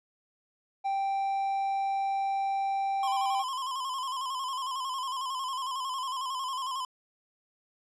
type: tone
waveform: triangle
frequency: 784 Hz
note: G5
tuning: in tune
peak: -25 dBFS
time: 0.84-3.43 s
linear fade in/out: 20 ms
type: tone with vibrato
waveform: square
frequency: 1046.5 Hz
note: C6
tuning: in tune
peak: -32 dBFS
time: 3.03-6.85 s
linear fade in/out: 2 ms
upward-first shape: square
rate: 11 Hz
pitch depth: 57 cents each way
effects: low-pass 9000 Hz 12 dB/octave